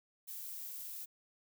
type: noise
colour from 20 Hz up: violet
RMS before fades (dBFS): -45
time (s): 0.27-1.06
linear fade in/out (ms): 20
effects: none